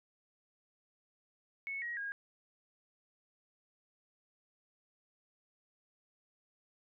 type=tone with pitch steps; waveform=sine; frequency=2203 / 1895.8 / 1631.4 Hz; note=C#7 / A#6 / G#6; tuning=-11 / +29 / -31 cents; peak=-37 dBFS; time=1.67-2.12 s; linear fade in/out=0 ms; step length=150 ms; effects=none